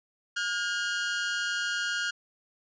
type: tone pair together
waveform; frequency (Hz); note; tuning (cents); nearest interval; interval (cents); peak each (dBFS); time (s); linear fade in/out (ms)
sawtooth; 1429 / 1616.3; F6 / G#6; +39 / -47; major second; 214; -26 / -29; 0.36-2.11; 10
effects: resampled to 16000 Hz